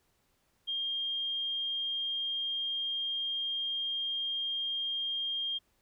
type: tone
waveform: sine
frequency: 3214 Hz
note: G7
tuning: 43 cents sharp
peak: -31 dBFS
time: 0.67-5.59 s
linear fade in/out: 20 ms
effects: pink hiss -73 dBFS RMS until 5.81 s